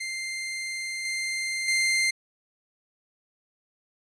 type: tone with level steps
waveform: sawtooth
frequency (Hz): 2093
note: C7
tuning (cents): 0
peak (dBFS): -27 / -24 / -18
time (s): 0-2.11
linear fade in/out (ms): 10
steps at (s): 1.05 / 1.68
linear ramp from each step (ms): 2
effects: resampled to 24000 Hz